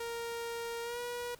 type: tone with pitch glide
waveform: sawtooth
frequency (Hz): 466.2 to 483.2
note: A#4 to B4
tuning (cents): 0 to -38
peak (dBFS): -33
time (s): 0-1.35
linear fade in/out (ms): 5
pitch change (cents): +62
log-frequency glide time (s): 0.82-0.99
effects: pink hiss -59 dBFS RMS until 1.39 s